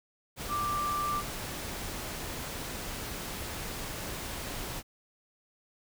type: tone in noise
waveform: sine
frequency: 1178 Hz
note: D6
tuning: 5 cents sharp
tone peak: -29 dBFS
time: 0.48-1.23 s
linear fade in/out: 50 ms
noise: pink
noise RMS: -38 dBFS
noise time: 0.36-4.83 s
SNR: +6 dB
effects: none